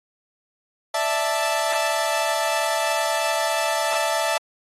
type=chord; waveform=sawtooth; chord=D suspended second; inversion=none; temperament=equal with one note detuned; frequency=589 / 659.3 / 880 Hz; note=D5 / E5 / A5; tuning=+5 / 0 / 0 cents; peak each=-24 / -20 / -21 dBFS; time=0.94-4.38 s; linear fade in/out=5 ms; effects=AAC 32 kbps